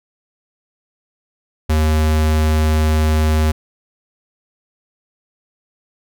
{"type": "tone", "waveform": "square", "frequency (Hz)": 77.7, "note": "D#2", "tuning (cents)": -2, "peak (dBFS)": -13, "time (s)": [1.69, 3.52], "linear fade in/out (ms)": 10, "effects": []}